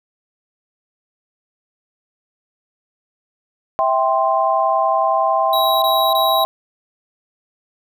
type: chord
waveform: sine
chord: C major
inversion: first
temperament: just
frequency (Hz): 654.1 / 784.9 / 1046.5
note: E5 / G5 / C6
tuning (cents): -14 / +2 / 0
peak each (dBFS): -18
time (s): 3.79-6.45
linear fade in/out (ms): 0
type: tone bursts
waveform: square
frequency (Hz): 3869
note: B7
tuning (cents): -36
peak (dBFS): -20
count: 3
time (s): 5.53-6.44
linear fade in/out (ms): 2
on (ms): 290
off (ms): 20
effects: none